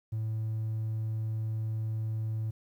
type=tone; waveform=triangle; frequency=110 Hz; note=A2; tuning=in tune; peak=-27 dBFS; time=0.12-2.51 s; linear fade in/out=10 ms; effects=tanh soft clip ceiling -25 dBFS + 11-bit